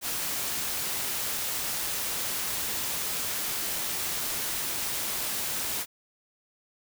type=noise; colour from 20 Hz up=white; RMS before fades=-31 dBFS; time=0.01-5.86 s; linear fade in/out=50 ms; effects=none